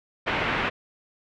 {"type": "low-pass noise", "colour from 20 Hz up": "white", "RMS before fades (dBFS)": -26, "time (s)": [0.26, 0.7], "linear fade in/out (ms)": 20, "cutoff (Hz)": 2500, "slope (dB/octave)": 24, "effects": []}